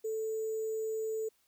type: tone with sample-and-hold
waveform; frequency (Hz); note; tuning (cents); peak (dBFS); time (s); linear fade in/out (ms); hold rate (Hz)
sine; 440; A4; 0; -32; 0.04-1.29; 10; 7350
effects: white hiss -72 dBFS RMS until 1.47 s